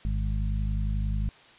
harmonic tone with a mistuned harmonic, 51.2 Hz, G#1, 24 cents flat, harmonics 1 / 2 / 3 / 4, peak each -26 / -32 / -36 / -38 dBFS, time 0.05-1.29 s, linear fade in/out 0 ms, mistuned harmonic 4, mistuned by +29 cents, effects white hiss -53 dBFS RMS until 1.58 s + resampled to 8000 Hz

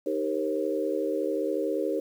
sine chord, C minor seventh, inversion first, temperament equal with one note detuned, 311.1 / 392 / 466.2 / 537 Hz, Eb4 / G4 / Bb4 / C5, 0 / 0 / 0 / +45 cents, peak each -31 dBFS, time 0.06-2 s, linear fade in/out 5 ms, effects 9-bit

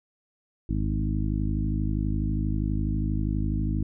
harmonic tone with a mistuned harmonic, 52.3 Hz, G#1, 13 cents sharp, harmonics 1 / 2 / 3 / 4 / 5 / 6, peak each -27 / -30 / -32 / -33 / -34 / -35 dBFS, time 0.69-3.83 s, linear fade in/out 5 ms, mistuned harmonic 1, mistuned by +50 cents, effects none

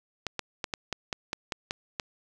clicks, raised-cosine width 0.2 ms, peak -13 dBFS, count 10, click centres 0.267 / 0.393 / 0.642 / 0.738 / 0.927 / 1.128 / 1.331 / 1.522 / 1.709 / 1.998 s, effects none

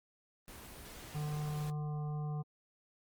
pink noise, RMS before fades -50 dBFS, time 0.48-1.7 s, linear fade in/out 0 ms
harmonic tone, 149.8 Hz, D3, 35 cents sharp, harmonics 1 / 3 / 5 / 7 / 8, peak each -35 / -51 / -50 / -55 / -59 dBFS, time 1.14-2.43 s, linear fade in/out 20 ms
effects Opus 24 kbps

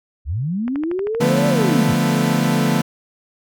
sine linear two-way sweep, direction up then down, 58.7 to 590 to 58.7 Hz, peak -19 dBFS, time 0.25-1.95 s, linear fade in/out 50 ms, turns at 1.47 s
click train, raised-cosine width 0.5 ms, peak -17 dBFS, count 14, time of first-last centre 0.68-1.696 s, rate 12.8 Hz
40% pulse chord, B half-diminished seventh, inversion first, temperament equal with one note detuned, 145.9 / 174.61 / 220 / 246.9 Hz, D3 / F3 / A3 / B3, -11 / 0 / 0 / 0 cents, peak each -20 dBFS, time 1.2-2.82 s, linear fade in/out 10 ms
effects none

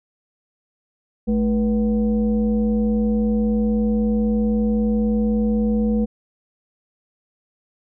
sine tone with frequency modulation, 217.1 Hz, A3, 23 cents flat, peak -16 dBFS, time 1.27-6.06 s, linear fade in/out 20 ms, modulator 269 Hz, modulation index 0.69, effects none

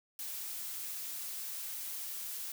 blue noise, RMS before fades -41 dBFS, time 0.19-2.52 s, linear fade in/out 2 ms, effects none

